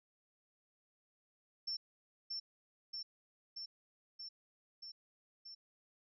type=tone with echo; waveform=sine; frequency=5390 Hz; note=E8; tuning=38 cents sharp; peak=-37 dBFS; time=1.67-1.77 s; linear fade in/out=10 ms; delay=630 ms; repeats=6; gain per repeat=-2 dB; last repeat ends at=5.55 s; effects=none